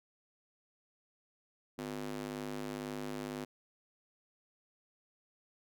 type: tone with high-pass filter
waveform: square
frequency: 51 Hz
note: G#1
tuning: 31 cents flat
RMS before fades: -41 dBFS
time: 1.78-3.45 s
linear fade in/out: 10 ms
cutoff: 260 Hz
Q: 1.7
effects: none